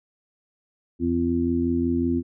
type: harmonic tone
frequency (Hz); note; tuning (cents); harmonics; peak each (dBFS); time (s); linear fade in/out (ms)
85.4; F2; -38; 1 / 2 / 3 / 4; -29 / -34 / -22 / -26; 0.99-2.23; 50
effects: none